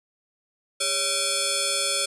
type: tone with frequency modulation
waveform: sine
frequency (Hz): 2321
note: D7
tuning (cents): -21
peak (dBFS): -22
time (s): 0.8-2.06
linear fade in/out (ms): 10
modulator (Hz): 960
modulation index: 7.9
effects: none